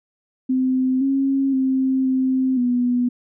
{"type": "tone with pitch steps", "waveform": "sine", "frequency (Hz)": [258.6, 271.7, 263.3, 260.7, 245.6], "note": ["C4", "C#4", "C4", "C4", "B3"], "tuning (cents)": [-20, -35, 11, -6, -9], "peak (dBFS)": -16, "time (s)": [0.49, 3.09], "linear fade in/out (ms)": 10, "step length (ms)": 520, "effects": []}